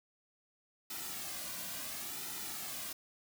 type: noise with flanger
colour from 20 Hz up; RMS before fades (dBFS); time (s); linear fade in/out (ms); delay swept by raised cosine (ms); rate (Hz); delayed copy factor
white; -42; 0.9-2.93; 5; 1.8 to 2.33; 0.71; -0.6
effects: none